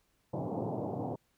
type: band-pass noise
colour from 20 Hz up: pink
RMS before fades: -36 dBFS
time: 0.33-1.16 s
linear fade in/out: 10 ms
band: 110 to 880 Hz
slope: 48 dB/octave
effects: pink hiss -74 dBFS RMS until 1.37 s